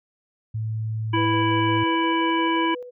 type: tone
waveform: sine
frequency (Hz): 110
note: A2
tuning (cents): 0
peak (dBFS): -24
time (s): 0.54-1.84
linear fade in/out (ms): 10
type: harmonic tone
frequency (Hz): 329.6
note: E4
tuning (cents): 0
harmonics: 1 / 3 / 5 / 7 / 9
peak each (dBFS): -22 / -23 / -31 / -30 / -31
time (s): 1.13-2.75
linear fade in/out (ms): 10
type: tone with tremolo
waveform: sine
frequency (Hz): 493.9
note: B4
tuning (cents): 0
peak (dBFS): -31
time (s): 1.16-2.91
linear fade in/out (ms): 20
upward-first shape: square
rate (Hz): 5.7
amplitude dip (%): 50
effects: none